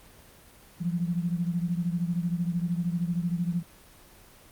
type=beating tone pair; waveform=sine; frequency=170 / 183 Hz; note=F3 / F#3; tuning=-46 / -19 cents; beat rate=13 Hz; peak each=-27 / -31 dBFS; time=0.8-3.63 s; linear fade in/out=20 ms; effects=pink hiss -53 dBFS RMS until 4.51 s + Opus 24 kbps

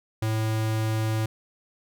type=tone; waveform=square; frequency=110 Hz; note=A2; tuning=in tune; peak=-24 dBFS; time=0.22-1.26 s; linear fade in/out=5 ms; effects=none

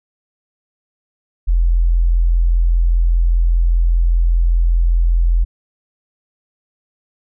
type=tone; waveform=sine; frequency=42.52 Hz; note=F1; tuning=46 cents flat; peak=-10 dBFS; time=1.47-5.45 s; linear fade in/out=20 ms; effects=none

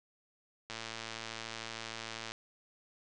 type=click train; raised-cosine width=0.2 ms; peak=-23 dBFS; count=184; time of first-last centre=0.7-2.319 s; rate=113 Hz; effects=resampled to 22050 Hz + 9-bit

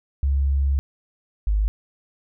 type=tone pair in turn; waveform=sine; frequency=69.1 / 51.51 Hz; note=C#2 / G#1; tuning=-5 / -13 cents; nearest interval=perfect fourth; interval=508 cents; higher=first; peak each=-17 / -17 dBFS; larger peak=neither; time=0.23-0.79 / 1.47-1.68 s; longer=first; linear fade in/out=0 ms; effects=none

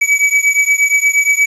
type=beating tone pair; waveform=square; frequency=2279 / 2287.5 Hz; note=C#7 / D7; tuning=+47 / -46 cents; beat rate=8.5 Hz; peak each=-13 / -14 dBFS; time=0.01-1.46 s; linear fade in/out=10 ms; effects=resampled to 24000 Hz + 7-bit

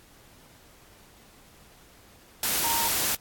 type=tone in noise; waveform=sine; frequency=924 Hz; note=A#5; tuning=16 cents flat; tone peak=-28 dBFS; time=2.64-2.88 s; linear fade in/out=2 ms; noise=white; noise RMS=-26 dBFS; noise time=2.43-3.15 s; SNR=-5 dB; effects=pink hiss -55 dBFS RMS until 3.2 s + AAC 64 kbps

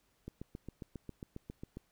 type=click train; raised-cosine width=3 ms; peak=-30 dBFS; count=12; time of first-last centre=0.28-1.771 s; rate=7.38 Hz; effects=pink hiss -74 dBFS RMS until 1.91 s

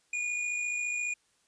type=tone with amplitude modulation; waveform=square; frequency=2443 Hz; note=D#7; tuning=32 cents flat; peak=-29 dBFS; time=0.13-1.14 s; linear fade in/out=5 ms; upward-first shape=sine; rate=54.5 Hz; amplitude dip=40%; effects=white hiss -70 dBFS RMS until 1.47 s + resampled to 22050 Hz

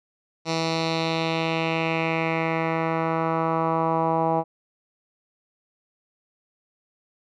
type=tone with low-pass filter sweep; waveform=10% pulse; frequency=163 Hz; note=E3; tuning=19 cents flat; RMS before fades=-24 dBFS; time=0.45-4.44 s; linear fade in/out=50 ms; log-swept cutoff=5100 to 840 Hz; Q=2.7; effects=none

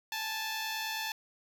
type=tone pair together; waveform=10% pulse; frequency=830.6 / 880 Hz; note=G#5 / A5; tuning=0 / 0 cents; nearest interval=minor second; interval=100 cents; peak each=-34 / -26 dBFS; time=0.12-1.12 s; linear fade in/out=2 ms; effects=none

